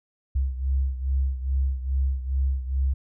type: beating tone pair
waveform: sine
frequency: 66.1 / 68.5 Hz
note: C2 / C#2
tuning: +18 / -20 cents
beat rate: 2.4 Hz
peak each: -23 / -28 dBFS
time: 0.35-2.94 s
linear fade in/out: 10 ms
effects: none